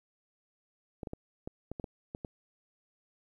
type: clicks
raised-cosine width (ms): 2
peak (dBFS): -25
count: 9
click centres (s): 1.032 / 1.072 / 1.134 / 1.475 / 1.716 / 1.798 / 1.842 / 2.149 / 2.248
effects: 11-bit